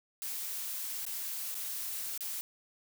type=noise with dropouts; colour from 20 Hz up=blue; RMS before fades=-38 dBFS; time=0.22-2.41 s; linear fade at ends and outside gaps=0 ms; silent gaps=1.052-1.065 / 1.544-1.552 / 2.177-2.207 s; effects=none